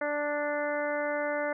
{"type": "harmonic tone", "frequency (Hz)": 293.7, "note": "D4", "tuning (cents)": 0, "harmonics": [1, 2, 3, 4, 5, 6, 7], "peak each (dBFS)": [-38, -30, -38, -41, -37, -39, -40], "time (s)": [0.01, 1.53], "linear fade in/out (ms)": 5, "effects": []}